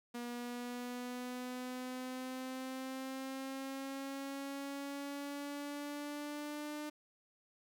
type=exponential sweep; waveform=sawtooth; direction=up; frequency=239.6 to 300 Hz; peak=-37 dBFS; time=0.14-6.9 s; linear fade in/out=10 ms; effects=12-bit